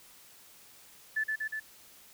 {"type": "tone with echo", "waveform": "sine", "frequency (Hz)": 1744, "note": "A6", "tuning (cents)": -16, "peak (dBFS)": -27, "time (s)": [1.16, 1.24], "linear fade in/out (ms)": 10, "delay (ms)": 120, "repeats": 3, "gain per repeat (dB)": -2, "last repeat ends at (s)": 1.6, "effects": ["white hiss -56 dBFS RMS until 2.13 s"]}